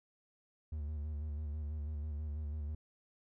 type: tone with vibrato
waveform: triangle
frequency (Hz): 75.1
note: D2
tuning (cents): +39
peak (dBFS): -35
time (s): 0.72-2.75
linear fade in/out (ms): 5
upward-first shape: square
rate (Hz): 6.1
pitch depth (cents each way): 47
effects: none